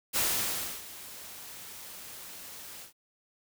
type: noise with ADSR envelope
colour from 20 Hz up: white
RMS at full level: -27 dBFS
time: 0.13-2.93 s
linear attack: 36 ms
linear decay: 650 ms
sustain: -18 dB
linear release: 120 ms
effects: none